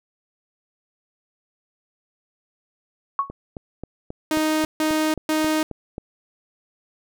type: tone with exponential decay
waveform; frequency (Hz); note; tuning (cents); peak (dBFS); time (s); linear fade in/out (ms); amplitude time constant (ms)
sine; 1108.7; C#6; 0; -14; 3.19-3.31; 1; 26
type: click train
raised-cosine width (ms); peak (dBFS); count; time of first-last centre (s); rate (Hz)
2; -19; 11; 3.3-5.981; 3.73
type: tone bursts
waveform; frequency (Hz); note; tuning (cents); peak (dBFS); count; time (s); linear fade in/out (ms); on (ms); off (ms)
sawtooth; 311.1; D#4; 0; -15; 3; 4.31-5.63; 2; 340; 150
effects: none